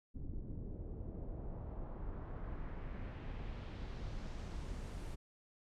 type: noise with low-pass filter sweep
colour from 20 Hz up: brown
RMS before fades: -44 dBFS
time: 0.14-5.16 s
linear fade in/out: 20 ms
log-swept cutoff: 270 to 11000 Hz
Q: 1.2
effects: none